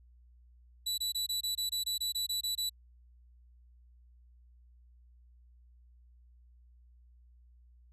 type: tone bursts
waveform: sawtooth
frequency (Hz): 3951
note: B7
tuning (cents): 0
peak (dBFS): -28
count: 13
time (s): 0.86-2.696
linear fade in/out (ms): 10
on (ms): 120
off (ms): 23
effects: added 60 Hz sine -57 dBFS peak until 7.92 s + resampled to 32000 Hz